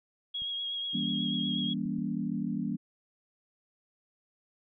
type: tone with vibrato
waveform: sine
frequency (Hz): 3293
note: G#7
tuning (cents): -15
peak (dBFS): -32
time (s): 0.34-1.74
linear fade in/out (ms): 10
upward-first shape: triangle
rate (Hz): 8.2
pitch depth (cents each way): 26
type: clicks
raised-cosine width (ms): 5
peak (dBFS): -40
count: 3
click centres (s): 0.42 / 1.857 / 1.985
type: chord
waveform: sine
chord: E diminished seventh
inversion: none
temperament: just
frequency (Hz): 164.81 / 197.78 / 237.3 / 284.8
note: E3 / G3 / Bb3 / Db4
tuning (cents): 0 / +16 / +31 / +47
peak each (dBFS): -37 / -34 / -34 / -37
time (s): 0.93-2.77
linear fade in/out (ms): 20
effects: none